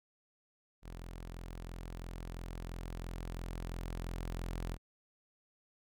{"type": "tone with level ramp", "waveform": "sawtooth", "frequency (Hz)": 42.96, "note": "F1", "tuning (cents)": -28, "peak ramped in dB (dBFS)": [-41, -33], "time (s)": [0.82, 4.78], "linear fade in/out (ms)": 50, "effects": []}